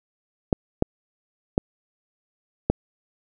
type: clicks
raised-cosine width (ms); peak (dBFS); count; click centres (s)
2; -4; 4; 0.528 / 0.824 / 1.579 / 2.7
effects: none